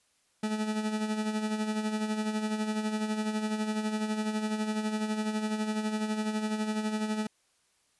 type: tone with tremolo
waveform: 40% pulse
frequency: 215 Hz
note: A3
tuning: 40 cents flat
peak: -26 dBFS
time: 0.43-7.27 s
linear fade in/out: 5 ms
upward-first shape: sine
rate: 12 Hz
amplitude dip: 55%
effects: white hiss -70 dBFS RMS until 7.99 s + resampled to 24000 Hz